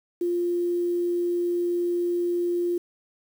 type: tone with quantisation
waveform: sine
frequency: 349.2 Hz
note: F4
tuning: in tune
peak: -22 dBFS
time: 0.21-2.78 s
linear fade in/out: 5 ms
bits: 8
effects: none